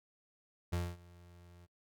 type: tone with ADSR envelope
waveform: 35% pulse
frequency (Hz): 87.31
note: F2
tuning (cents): 0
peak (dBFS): -30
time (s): 0.72-1.67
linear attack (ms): 15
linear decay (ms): 230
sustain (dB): -24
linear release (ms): 29
effects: noise-tail reverb RT60 0.1 s tail -26 dB re dry